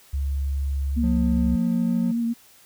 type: tone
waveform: sine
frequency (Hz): 69.3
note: C#2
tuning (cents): 0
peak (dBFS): -22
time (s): 0.13-1.56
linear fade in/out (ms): 10
type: tone with vibrato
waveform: sine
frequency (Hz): 232.9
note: A#3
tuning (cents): -1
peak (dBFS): -21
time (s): 0.96-2.34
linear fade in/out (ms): 20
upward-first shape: triangle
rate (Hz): 7.5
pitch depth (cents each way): 26
type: tone with pitch glide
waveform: triangle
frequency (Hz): 178.7 to 180.46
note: F3 to F#3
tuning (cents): +40 to -43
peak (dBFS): -22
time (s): 1.03-2.12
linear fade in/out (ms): 10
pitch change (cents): +17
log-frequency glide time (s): 1.73-1.99
effects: white hiss -53 dBFS RMS until 2.65 s